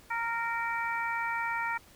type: harmonic tone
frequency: 463 Hz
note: A#4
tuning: 12 cents flat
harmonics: 2 / 3 / 4 / 5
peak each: -33 / -35 / -36 / -37 dBFS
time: 0.1-1.78 s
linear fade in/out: 10 ms
effects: pink hiss -57 dBFS RMS until 1.95 s